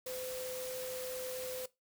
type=tone in noise; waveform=sine; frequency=510 Hz; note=C5; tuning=44 cents flat; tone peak=-40 dBFS; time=0.06-1.66 s; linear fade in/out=5 ms; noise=white; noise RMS=-45 dBFS; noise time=0.06-1.66 s; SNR=+2 dB; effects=noise-tail reverb RT60 0.2 s tail -19 dB re dry

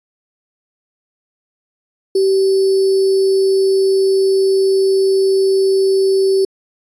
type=tone with sample-and-hold; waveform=sine; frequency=386.1 Hz; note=G4; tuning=26 cents flat; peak=-10 dBFS; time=2.15-6.45 s; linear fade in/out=5 ms; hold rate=4900 Hz; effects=resampled to 22050 Hz

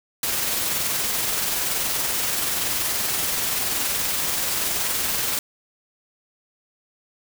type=noise with amplitude modulation; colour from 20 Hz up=white; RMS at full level=-23 dBFS; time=0.23-5.39 s; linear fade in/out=2 ms; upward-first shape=sine; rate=21 Hz; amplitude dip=25%; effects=none

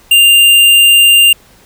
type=tone with hard clipping; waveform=sine; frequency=2794 Hz; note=F7; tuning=in tune; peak=-4 dBFS; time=0.11-1.33 s; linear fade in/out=5 ms; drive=18 dB; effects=pink hiss -44 dBFS RMS until 1.65 s

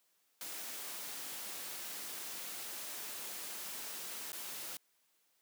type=noise with dropouts; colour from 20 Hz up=white; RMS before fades=-44 dBFS; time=0.41-4.77 s; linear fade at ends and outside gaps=1 ms; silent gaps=4.32-4.33 s; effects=white hiss -75 dBFS RMS until 5.41 s + high-pass 200 Hz 12 dB/octave

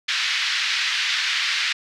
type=band-pass noise; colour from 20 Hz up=pink; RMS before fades=-23 dBFS; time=0.08-1.73 s; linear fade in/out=10 ms; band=1700 to 4800 Hz; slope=24 dB/octave; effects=none

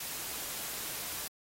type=noise; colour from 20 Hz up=white; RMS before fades=-39 dBFS; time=0-1.28 s; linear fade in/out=5 ms; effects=AAC 48 kbps

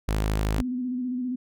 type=tone; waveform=sawtooth; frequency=52.7 Hz; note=G#1; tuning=26 cents sharp; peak=-19 dBFS; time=0.08-0.62 s; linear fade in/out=5 ms
type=tone with vibrato; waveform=sine; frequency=250.6 Hz; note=B3; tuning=25 cents sharp; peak=-26 dBFS; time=0.58-1.36 s; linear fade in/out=10 ms; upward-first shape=square; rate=15 Hz; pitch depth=34 cents each way
effects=none

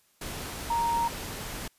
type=tone in noise; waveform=sine; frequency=932.3 Hz; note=A#5; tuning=in tune; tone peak=-24 dBFS; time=0.7-1.08 s; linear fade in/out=5 ms; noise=pink; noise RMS=-37 dBFS; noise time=0.21-1.68 s; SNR=+10 dB; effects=white hiss -66 dBFS RMS until 1.78 s + resampled to 32000 Hz

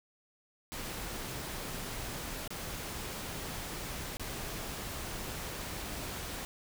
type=noise with dropouts; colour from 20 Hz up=pink; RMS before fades=-40 dBFS; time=0.72-6.45 s; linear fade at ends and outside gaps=0 ms; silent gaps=2.477-2.505 / 4.17-4.196 s; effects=none

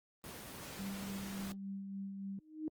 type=noise; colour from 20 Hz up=pink; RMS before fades=-47 dBFS; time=0.24-1.52 s; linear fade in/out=0 ms
type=tone with tremolo; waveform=sine; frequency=196 Hz; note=G3; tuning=in tune; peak=-39 dBFS; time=0.79-2.39 s; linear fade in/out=2 ms; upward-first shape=sine; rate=3.5 Hz; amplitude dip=35%
type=tone with exponential growth; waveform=sine; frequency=311.1 Hz; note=D#4; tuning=in tune; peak=-33 dBFS; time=2.36-2.68 s; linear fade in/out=1 ms; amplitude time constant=69 ms
effects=high-pass 80 Hz 12 dB/octave + Opus 24 kbps

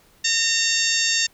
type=harmonic tone; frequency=914 Hz; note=A#5; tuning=34 cents flat; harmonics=2 / 3 / 4 / 5 / 6 / 7 / 8; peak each=-26 / -26 / -26 / -26 / -26 / -26 / -26 dBFS; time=0.24-1.27 s; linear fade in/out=10 ms; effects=pink hiss -56 dBFS RMS until 1.33 s

